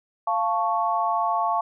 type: chord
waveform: sine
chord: F augmented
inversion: none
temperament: equal with one note detuned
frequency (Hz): 694 / 880 / 1108.7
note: F5 / A5 / C#6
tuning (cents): -11 / 0 / 0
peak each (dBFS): -25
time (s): 0.27-1.61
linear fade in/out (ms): 5
effects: none